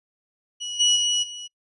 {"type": "tone with level steps", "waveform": "30% pulse", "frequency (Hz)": 2926, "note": "F#7", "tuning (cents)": -20, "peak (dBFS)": [-26, -13, -17, -31], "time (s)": [0.6, 1.48], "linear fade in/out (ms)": 20, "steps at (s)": [0.79, 0.95, 1.22], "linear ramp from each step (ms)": 20, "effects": ["noise-tail reverb RT60 0.1 s tail -25 dB re dry", "resampled to 24000 Hz"]}